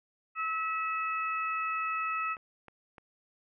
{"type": "harmonic tone", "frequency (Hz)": 648, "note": "E5", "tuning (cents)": -30, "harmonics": [2, 3, 4], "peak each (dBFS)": [-31, -41, -36], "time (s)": [0.35, 2.37], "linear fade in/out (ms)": 50}
{"type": "clicks", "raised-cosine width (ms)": 0.5, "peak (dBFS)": -34, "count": 3, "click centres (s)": [2.368, 2.683, 2.982]}
{"effects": []}